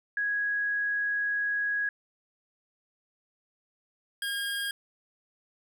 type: tone pair in turn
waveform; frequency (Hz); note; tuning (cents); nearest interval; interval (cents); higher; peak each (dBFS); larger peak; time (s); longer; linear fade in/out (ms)
sine / 25% pulse; 1660 / 1622.1; G#6 / G#6; -1 / -41; unison; 40; first; -26; neither; 0.17-1.89 / 4.22-4.71; first; 2
effects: none